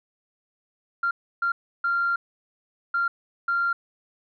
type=tone bursts at uneven times; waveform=sine; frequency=1387 Hz; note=F6; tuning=12 cents flat; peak=-20 dBFS; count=5; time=1.03-1.11 / 1.42-1.52 / 1.84-2.16 / 2.94-3.08 / 3.48-3.73 s; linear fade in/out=5 ms; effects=tanh soft clip ceiling -16 dBFS